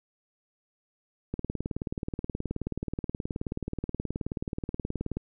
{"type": "click train", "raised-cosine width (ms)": 3, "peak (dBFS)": -18, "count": 73, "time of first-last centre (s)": [1.34, 5.17], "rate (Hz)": 18.8, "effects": []}